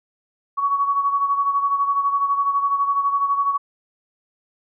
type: beating tone pair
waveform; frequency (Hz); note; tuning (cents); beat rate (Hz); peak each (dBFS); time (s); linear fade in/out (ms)
sine; 1120 / 1132; C#6 / C#6; +18 / +36; 12; -18 / -25; 0.57-3.58; 20
effects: none